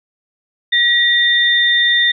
sine tone pair together, 1912 / 3609 Hz, A#6 / A7, +43 / +43 cents, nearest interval major seventh, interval 1100 cents, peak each -13 dBFS, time 0.72-2.12 s, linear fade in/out 10 ms, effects none

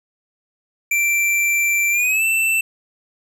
square tone with pitch glide, 2349 to 2667 Hz, D7 to E7, 0 to +20 cents, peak -16 dBFS, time 0.91-2.61 s, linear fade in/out 5 ms, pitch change +220 cents, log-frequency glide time 1.91-2.24 s, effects none

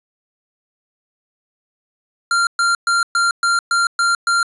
square tone bursts, 1386 Hz, F6, 14 cents flat, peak -14 dBFS, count 8, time 2.31-4.43 s, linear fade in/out 2 ms, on 160 ms, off 120 ms, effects resampled to 24000 Hz + 8-bit

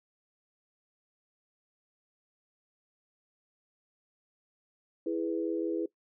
sine chord, E major, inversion none, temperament equal, 329.6 / 415.3 / 493.9 Hz, E4 / G#4 / B4, 0 / 0 / 0 cents, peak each -31 / -35 / -36 dBFS, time 5.06-5.86 s, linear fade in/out 5 ms, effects noise-tail reverb RT60 0.1 s tail -20 dB re dry

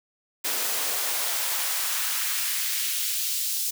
white noise with high-pass filter sweep, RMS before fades -27 dBFS, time 0.44-3.71 s, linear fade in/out 10 ms, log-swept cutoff 290 to 4900 Hz, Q 0.95, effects none

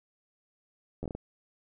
slowing click train, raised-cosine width 2 ms, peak -23 dBFS, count 6, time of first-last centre 1.03-1.15 s, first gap 11 ms, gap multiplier 1.4, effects none

